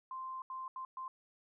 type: tone bursts at uneven times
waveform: sine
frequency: 1044 Hz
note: C6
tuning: 4 cents flat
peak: -40 dBFS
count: 4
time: 0.11-0.42 / 0.5-0.68 / 0.76-0.85 / 0.97-1.08 s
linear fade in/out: 2 ms
effects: none